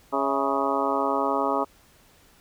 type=harmonic tone with a mistuned harmonic; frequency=138.5 Hz; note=C#3; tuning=1 cent flat; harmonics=2 / 3 / 4 / 5 / 6 / 7 / 8 / 9; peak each=-30 / -30 / -30 / -30 / -30 / -30 / -30 / -30 dBFS; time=0.12-1.65 s; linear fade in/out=20 ms; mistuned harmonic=5; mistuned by=-73 cents; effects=pink hiss -57 dBFS RMS until 2.4 s